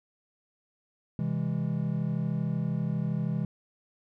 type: chord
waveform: triangle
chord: C augmented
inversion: none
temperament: just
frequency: 130.81 / 163.52 / 204.4 Hz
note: C3 / E3 / G#3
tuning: 0 / -14 / -27 cents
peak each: -30 / -28 / -31 dBFS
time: 1.19-3.45 s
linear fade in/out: 2 ms
effects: none